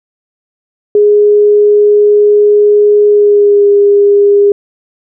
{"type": "tone with pitch glide", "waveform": "sine", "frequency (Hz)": [415.3, 405.8], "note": ["G#4", "G#4"], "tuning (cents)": [0, -40], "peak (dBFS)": -3, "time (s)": [0.95, 4.52], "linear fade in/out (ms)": 2, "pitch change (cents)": -40, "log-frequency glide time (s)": [3.08, 3.68], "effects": []}